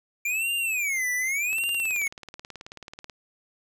square tone with vibrato, 2349 Hz, D7, in tune, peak -25 dBFS, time 0.25-2.08 s, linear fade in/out 5 ms, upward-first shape sine, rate 0.86 Hz, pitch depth 300 cents each way
click train, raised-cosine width 0.2 ms, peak -23 dBFS, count 30, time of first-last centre 1.53-3.098 s, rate 18.5 Hz
effects none

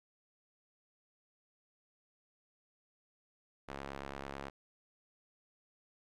sawtooth tone with band-pass filter, 69.1 Hz, C#2, 5 cents flat, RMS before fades -45 dBFS, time 3.68-4.5 s, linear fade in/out 10 ms, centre 1100 Hz, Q 0.55, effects none

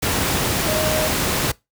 sine tone in noise, 622.3 Hz, D#5, in tune, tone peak -22 dBFS, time 0.68-1.08 s, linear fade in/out 10 ms, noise pink, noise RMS -20 dBFS, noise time 0.02-1.52 s, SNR -5 dB, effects noise-tail reverb RT60 0.2 s tail -22 dB re dry + high-pass 60 Hz 12 dB/octave

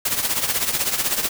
white noise with tremolo, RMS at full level -19 dBFS, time 0.05-1.29 s, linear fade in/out 5 ms, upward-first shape triangle, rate 16 Hz, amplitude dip 75%, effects none

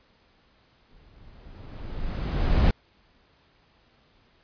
brown noise with exponential growth, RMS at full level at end -17 dBFS, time 0.91-2.71 s, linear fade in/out 1 ms, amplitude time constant 390 ms, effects pink hiss -62 dBFS RMS until 4.43 s + resampled to 11025 Hz

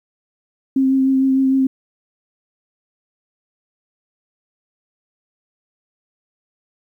sine tone with vibrato, 266 Hz, C4, 29 cents sharp, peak -12 dBFS, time 0.76-1.67 s, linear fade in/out 5 ms, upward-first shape triangle, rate 6.6 Hz, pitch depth 19 cents each way, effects 9-bit

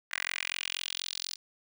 10% pulse tone with high-pass filter sweep, 44.13 Hz, F1, 19 cents sharp, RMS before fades -36 dBFS, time 0.11-1.36 s, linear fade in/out 10 ms, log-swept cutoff 1800 to 4700 Hz, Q 2.9, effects none

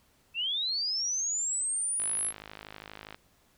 sine linear sweep, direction up, 2613 to 11175 Hz, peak -28 dBFS, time 0.34-2.33 s, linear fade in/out 50 ms
click train, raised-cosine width 0.3 ms, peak -26 dBFS, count 61, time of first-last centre 2-3.145 s, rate 52.4 Hz
effects pink hiss -66 dBFS RMS until 3.57 s

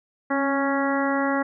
harmonic tone with a mistuned harmonic, 277.2 Hz, C#4, in tune, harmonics 1 / 2 / 3 / 4 / 5 / 6 / 7, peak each -24 / -27 / -29 / -30 / -31 / -32 / -32 dBFS, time 0.3-1.43 s, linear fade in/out 10 ms, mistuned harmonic 1, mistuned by -25 cents, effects none

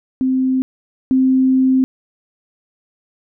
sine tone pair in turn, 260.2 / 261.1 Hz, C4 / C4, -9 / -3 cents, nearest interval unison, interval 6 cents, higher second, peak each -13 / -10 dBFS, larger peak second, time 0.21-0.62 / 1.11-1.84 s, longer second, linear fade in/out 0 ms, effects none

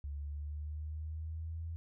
sine linear sweep, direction up, 71 to 83 Hz, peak -38 dBFS, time 0.04-1.76 s, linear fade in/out 0 ms, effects none

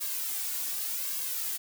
blue noise with flanger, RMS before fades -33 dBFS, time 0-1.58 s, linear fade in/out 20 ms, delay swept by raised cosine 1.8 to 2.8 ms, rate 0.87 Hz, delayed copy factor +0.8, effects none

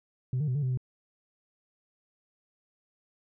sine tone with pitch steps, 127.4 / 151.2 / 126.4 / 146.1 / 128.6 / 127.3 Hz, C3 / D#3 / B2 / D3 / C3 / C3, -46 / -49 / +41 / -9 / -30 / -47 cents, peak -24 dBFS, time 0.33-0.774 s, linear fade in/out 2 ms, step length 74 ms, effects tanh soft clip ceiling -24 dBFS

